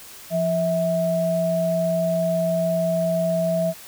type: tone pair together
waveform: sine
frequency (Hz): 172.16 / 650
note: F3 / E5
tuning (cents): -25 / -24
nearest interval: octave + major seventh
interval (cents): 2301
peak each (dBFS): -24 / -20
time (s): 0.3-3.74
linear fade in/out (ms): 50
effects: white hiss -42 dBFS RMS until 3.87 s